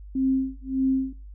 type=tone with tremolo; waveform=sine; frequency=264.7 Hz; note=C4; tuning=20 cents sharp; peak=-18 dBFS; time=0.15-1.13 s; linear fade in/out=5 ms; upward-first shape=sine; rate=1.7 Hz; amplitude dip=100%; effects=noise-tail reverb RT60 0.3 s tail -20 dB re dry + added 50 Hz sine -39 dBFS peak until 1.34 s